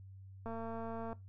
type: click train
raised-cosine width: 1 ms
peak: -30 dBFS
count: 153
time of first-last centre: 0.46-1.13 s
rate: 227 Hz
effects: noise-tail reverb RT60 0.2 s tail -18 dB re dry + added 96 Hz sine -50 dBFS peak until 1.28 s